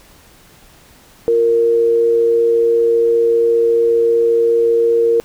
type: tone pair together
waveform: sine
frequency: 349.2 / 464 Hz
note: F4 / A#4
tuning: 0 / -8 cents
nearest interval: perfect fourth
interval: 492 cents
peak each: -22 / -10 dBFS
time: 1.28-5.2 s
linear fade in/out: 0 ms
effects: pink hiss -46 dBFS RMS until 5.24 s